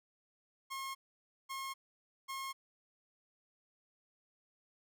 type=tone bursts; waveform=sawtooth; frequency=1077 Hz; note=C6; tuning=50 cents sharp; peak=-36 dBFS; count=3; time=0.7-2.53 s; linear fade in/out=20 ms; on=250 ms; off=540 ms; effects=none